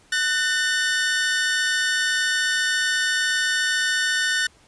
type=tone pair together; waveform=sawtooth; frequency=1492.2 / 1807 Hz; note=F#6 / A6; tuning=+14 / +46 cents; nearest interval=minor third; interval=332 cents; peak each=-19 / -19 dBFS; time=0.12-4.47 s; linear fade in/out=5 ms; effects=pink hiss -55 dBFS RMS until 4.67 s + resampled to 22050 Hz